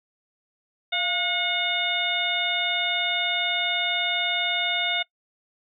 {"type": "harmonic tone with a mistuned harmonic", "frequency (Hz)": 724, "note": "F#5", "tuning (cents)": -38, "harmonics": [1, 2, 3, 4, 5], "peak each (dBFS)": [-31, -32, -27, -31, -26], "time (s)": [0.92, 5.03], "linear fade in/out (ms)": 10, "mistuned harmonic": 1, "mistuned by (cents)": -69, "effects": ["noise-tail reverb RT60 0.1 s tail -22 dB re dry"]}